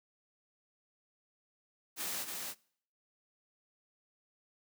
white noise with echo, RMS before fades -38 dBFS, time 1.96-2.27 s, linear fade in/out 50 ms, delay 280 ms, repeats 1, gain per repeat -3 dB, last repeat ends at 2.55 s, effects noise-tail reverb RT60 0.6 s tail -24 dB re dry + high-pass 150 Hz 12 dB/octave

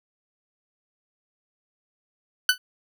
20% pulse tone with exponential decay, 1498 Hz, F#6, 21 cents sharp, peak -7 dBFS, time 2.49-2.58 s, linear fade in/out 2 ms, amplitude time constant 19 ms, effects none

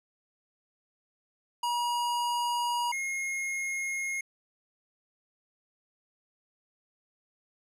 square tone pair in turn, 958 / 2151 Hz, A#5 / C7, +47 / +47 cents, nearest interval octave + major second, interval 1400 cents, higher second, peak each -28 / -31 dBFS, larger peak first, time 1.63-2.92 / 2.92-4.21 s, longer neither, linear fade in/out 5 ms, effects low-pass 12000 Hz 12 dB/octave

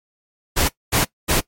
pink noise bursts, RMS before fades -17 dBFS, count 3, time 0.56-1.41 s, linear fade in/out 20 ms, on 130 ms, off 230 ms, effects noise-tail reverb RT60 0.1 s tail -20 dB re dry + MP3 64 kbps

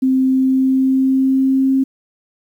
sine tone with pitch glide, 261.6 to 266.8 Hz, C4 to C4, 0 to +34 cents, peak -11 dBFS, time 0.02-1.84 s, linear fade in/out 10 ms, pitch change +34 cents, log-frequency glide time 0.2-1.73 s, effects 8-bit

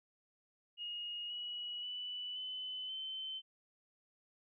sine tone with pitch steps, 2870 / 2920 / 2971 / 3023 / 3076 Hz, F7 / F#7 / F#7 / F#7 / G7, +47 / -24 / +6 / +36 / -33 cents, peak -40 dBFS, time 0.77-3.42 s, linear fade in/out 50 ms, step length 530 ms, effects none

